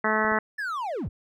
harmonic tone, 216.6 Hz, A3, 27 cents flat, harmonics 1 / 2 / 3 / 4 / 5 / 6 / 7 / 8 / 9, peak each -30 / -30 / -30 / -30 / -30 / -30 / -30 / -30 / -30 dBFS, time 0.04-0.39 s, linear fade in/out 5 ms
clicks, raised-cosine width 2 ms, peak -27 dBFS, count 2, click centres 0.247 / 0.32 s
triangle linear sweep, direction down, 1773 to 38.23 Hz, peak -26 dBFS, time 0.58-1.09 s, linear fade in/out 10 ms
effects none

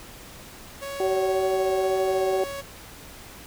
sawtooth tone with vibrato, 554.4 Hz, C#5, in tune, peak -28 dBFS, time 0.81-2.62 s, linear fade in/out 20 ms, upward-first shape sine, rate 1.9 Hz, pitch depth 9 cents each way
harmonic tone, 189.6 Hz, F#3, 43 cents sharp, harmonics 2 / 3 / 4, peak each -23 / -27 / -29 dBFS, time 1-2.44 s, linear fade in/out 2 ms
effects pink hiss -44 dBFS RMS until 3.46 s

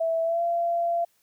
sine tone with pitch glide, 657 to 684.1 Hz, E5 to F5, -6 to -36 cents, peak -22 dBFS, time 0-1.05 s, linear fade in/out 10 ms, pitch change +70 cents, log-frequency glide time 0.23-0.42 s, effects white hiss -67 dBFS RMS until 1.22 s

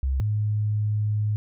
sine tone pair in turn, 66.6 / 105.72 Hz, C2 / G#2, +31 / +31 cents, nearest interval minor sixth, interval 800 cents, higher second, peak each -21 dBFS, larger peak neither, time 0.03-0.2 / 0.2-1.36 s, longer second, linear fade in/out 0 ms, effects none

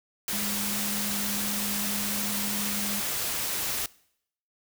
sine tone in noise, 205.1 Hz, G#3, 21 cents flat, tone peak -34 dBFS, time 0.33-3 s, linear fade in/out 2 ms, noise white, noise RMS -30 dBFS, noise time 0.28-3.86 s, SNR -7 dB, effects noise-tail reverb RT60 0.7 s tail -22 dB re dry

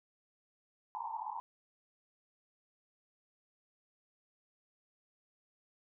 white band-pass noise, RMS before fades -41 dBFS, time 0.95-1.4 s, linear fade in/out 0 ms, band 840 to 970 Hz, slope 96 dB/octave, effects none

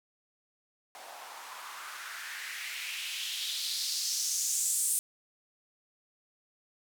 blue noise with band-pass filter sweep, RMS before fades -35 dBFS, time 0.95-4.99 s, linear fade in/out 0 ms, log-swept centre 710 to 9200 Hz, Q 2.8, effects none

